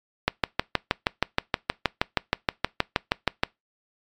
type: click train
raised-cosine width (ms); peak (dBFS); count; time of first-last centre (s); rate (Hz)
0.3; -3; 21; 0.28-3.435; 6.34
effects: noise-tail reverb RT60 0.2 s tail -24 dB re dry + MP3 96 kbps